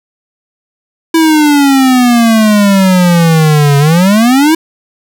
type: exponential two-way sweep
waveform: square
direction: down then up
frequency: 329.6 to 140 to 329.6 Hz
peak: -5 dBFS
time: 1.14-4.55 s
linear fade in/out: 5 ms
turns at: 3.78 s
effects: none